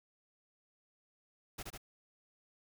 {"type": "noise with echo", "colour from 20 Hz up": "pink", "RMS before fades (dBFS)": -43, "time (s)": [1.58, 1.63], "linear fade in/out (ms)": 10, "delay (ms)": 74, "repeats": 2, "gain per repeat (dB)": -2, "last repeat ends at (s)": 1.778, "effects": []}